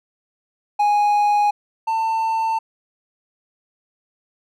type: tone pair in turn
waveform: triangle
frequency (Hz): 828 / 895.1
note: G#5 / A5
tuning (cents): -5 / +29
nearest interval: minor second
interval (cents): 134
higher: second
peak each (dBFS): -12 / -16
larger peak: first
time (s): 0.79-1.51 / 1.87-2.59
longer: neither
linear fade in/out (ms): 10
effects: none